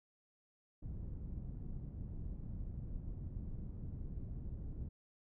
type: low-pass noise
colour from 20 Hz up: pink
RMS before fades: -44 dBFS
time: 0.82-4.89 s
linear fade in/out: 10 ms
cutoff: 160 Hz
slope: 12 dB/octave
effects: none